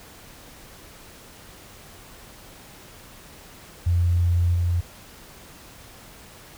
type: tone with level steps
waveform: sine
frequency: 87 Hz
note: F2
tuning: 6 cents flat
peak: -17 / -19 dBFS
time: 3.86-4.81 s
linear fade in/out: 10 ms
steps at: 4.54 s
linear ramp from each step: 10 ms
effects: pink hiss -46 dBFS RMS until 6.57 s